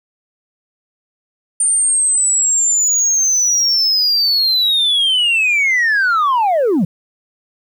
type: linear sweep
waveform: sine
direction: down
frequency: 9060 to 149.5 Hz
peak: -9 dBFS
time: 1.6-6.85 s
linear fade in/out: 5 ms
effects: tanh soft clip ceiling -10 dBFS + 8-bit